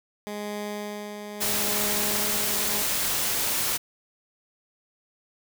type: tone with tremolo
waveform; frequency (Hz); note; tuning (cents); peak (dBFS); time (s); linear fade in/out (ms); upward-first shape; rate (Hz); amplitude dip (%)
15% pulse; 207.7; G#3; 0; -24; 0.27-2.82; 0; sine; 0.77; 45
type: noise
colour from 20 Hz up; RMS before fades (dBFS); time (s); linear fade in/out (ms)
white; -26; 1.4-3.78; 20
effects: none